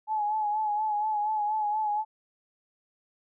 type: tone with vibrato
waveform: sine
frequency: 849 Hz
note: G#5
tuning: 38 cents sharp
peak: -25 dBFS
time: 0.07-2.05 s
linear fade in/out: 50 ms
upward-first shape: sine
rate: 4.2 Hz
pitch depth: 45 cents each way
effects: none